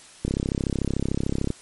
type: click train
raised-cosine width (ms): 3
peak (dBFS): -11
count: 43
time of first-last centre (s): 0.25-1.504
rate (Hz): 33.5
effects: white hiss -48 dBFS RMS until 1.61 s + MP3 48 kbps